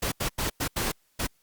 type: noise bursts at uneven times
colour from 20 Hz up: pink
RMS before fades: -28 dBFS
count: 6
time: 0.02-0.12 / 0.2-0.29 / 0.38-0.5 / 0.6-0.68 / 0.76-0.92 / 1.19-1.27 s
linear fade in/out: 10 ms
effects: white hiss -68 dBFS RMS until 1.42 s + Opus 48 kbps